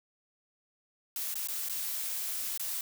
blue noise with dropouts, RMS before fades -35 dBFS, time 1.16-2.81 s, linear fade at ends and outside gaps 1 ms, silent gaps 1.342-1.355 / 1.473-1.485 / 1.687-1.696 / 2.576-2.596 s, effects none

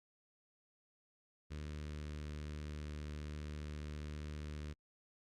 sawtooth tone with notch filter, 74.9 Hz, D2, 35 cents sharp, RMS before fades -45 dBFS, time 1.5-4.74 s, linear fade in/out 20 ms, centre 780 Hz, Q 0.98, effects low-pass 7000 Hz 12 dB/octave + Opus 48 kbps

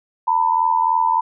sine tone pair together, 904.5 / 987.8 Hz, A5 / B5, +48 / 0 cents, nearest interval major second, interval 152 cents, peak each -17 dBFS, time 0.27-1.21 s, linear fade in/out 10 ms, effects none

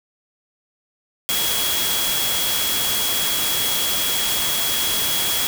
sine tone in noise, 3330 Hz, G#7, 4 cents sharp, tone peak -24 dBFS, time 1.29-5.47 s, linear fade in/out 0 ms, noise white, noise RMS -22 dBFS, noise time 1.29-5.47 s, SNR -5 dB, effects none

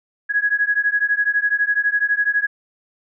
sine beating tone pair, 1661.2 / 1673.2 Hz, G#6 / G#6, 0 / +12 cents, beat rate 12 Hz, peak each -19 dBFS, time 0.29-2.47 s, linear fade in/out 20 ms, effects none

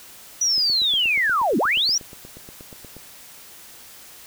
sine linear two-way sweep, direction down then up, 5920 to 186 to 5920 Hz, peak -17 dBFS, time 0.41-1.98 s, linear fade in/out 5 ms, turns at 1.58 s
click train, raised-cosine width 2 ms, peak -27 dBFS, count 21, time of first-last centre 0.58-2.967 s, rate 8.38 Hz
effects white hiss -44 dBFS RMS until 4.26 s

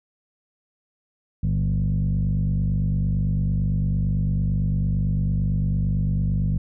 sine tone with frequency modulation, 110 Hz, A2, in tune, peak -18 dBFS, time 1.43-6.58 s, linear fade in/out 5 ms, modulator 48.9 Hz, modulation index 1.5, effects tanh soft clip ceiling -15 dBFS

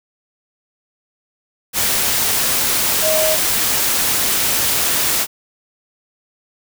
sine tone in noise, 628 Hz, D#5, 16 cents sharp, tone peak -16 dBFS, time 3.01-3.37 s, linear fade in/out 50 ms, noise white, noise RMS -17 dBFS, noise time 1.73-5.27 s, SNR -2 dB, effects none

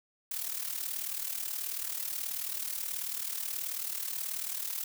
blue noise with amplitude modulation, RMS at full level -33 dBFS, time 0.31-4.84 s, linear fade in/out 5 ms, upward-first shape sine, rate 38.5 Hz, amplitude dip 70%, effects none

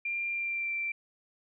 sine tone with pitch glide, 2385 to 2349 Hz, D7 to D7, +26 to 0 cents, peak -30 dBFS, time 0.05-0.92 s, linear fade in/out 5 ms, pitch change -26 cents, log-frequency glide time 0.31-0.72 s, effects none

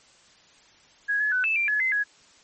sine tone with pitch steps, 1659 / 1704 / 1501 / 2629 / 2366 / 1700 / 2058 / 1669 Hz, G#6 / G#6 / F#6 / E7 / D7 / G#6 / C7 / G#6, -2 / +44 / +24 / -5 / +12 / +40 / -29 / +8 cents, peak -21 dBFS, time 1.08-2.04 s, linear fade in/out 20 ms, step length 120 ms, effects white hiss -56 dBFS RMS until 2.43 s + MP3 32 kbps

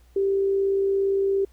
sine tone with amplitude modulation, 392 Hz, G4, in tune, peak -18 dBFS, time 0.16-1.45 s, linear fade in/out 5 ms, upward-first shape sine, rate 57.4 Hz, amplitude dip 25%, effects added 60 Hz sine -51 dBFS peak until 1.52 s + pink hiss -63 dBFS RMS until 1.52 s

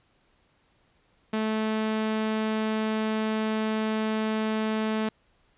sawtooth tone, 217.9 Hz, A3, 17 cents flat, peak -21 dBFS, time 1.33-5.09 s, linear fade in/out 5 ms, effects pink hiss -66 dBFS RMS until 5.57 s + resampled to 8000 Hz

